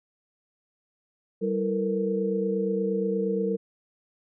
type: tone cluster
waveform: sine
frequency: 193.1 / 329.6 / 454.3 / 482.8 Hz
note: G3 / E4 / A#4 / B4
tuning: -26 / 0 / -45 / -39 cents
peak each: -28 / -35 / -26 / -35 dBFS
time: 1.41-3.57 s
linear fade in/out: 20 ms
effects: none